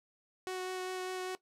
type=tone with vibrato; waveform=sawtooth; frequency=370 Hz; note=F#4; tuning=in tune; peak=-32 dBFS; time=0.47-1.35 s; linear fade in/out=0 ms; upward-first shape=sine; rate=5 Hz; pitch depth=9 cents each way; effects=noise-tail reverb RT60 0.1 s tail -17 dB re dry + low-pass 11000 Hz 12 dB/octave